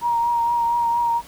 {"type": "tone with vibrato", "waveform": "sine", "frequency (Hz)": 941, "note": "A#5", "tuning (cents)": 16, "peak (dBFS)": -17, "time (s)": [0.01, 1.22], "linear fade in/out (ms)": 50, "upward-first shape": "triangle", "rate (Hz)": 4.3, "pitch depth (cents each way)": 26, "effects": ["pink hiss -44 dBFS RMS until 1.27 s"]}